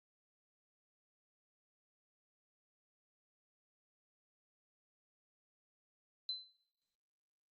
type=tone with exponential decay; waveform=sine; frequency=4050 Hz; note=B7; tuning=43 cents sharp; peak=-34 dBFS; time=6.29-6.57 s; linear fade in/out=1 ms; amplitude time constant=59 ms; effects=noise-tail reverb RT60 0.9 s tail -23 dB re dry + Opus 48 kbps